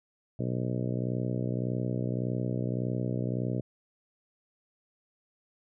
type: harmonic tone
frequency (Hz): 61.74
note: B1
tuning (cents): 0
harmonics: 2 / 3 / 4 / 5 / 6 / 7 / 8 / 9 / 10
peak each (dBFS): -31 / -35 / -37 / -39 / -41 / -42 / -43 / -44 / -45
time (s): 0.39-3.61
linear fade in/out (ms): 5
effects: none